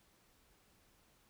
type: silence
effects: pink hiss -70 dBFS RMS until 1.29 s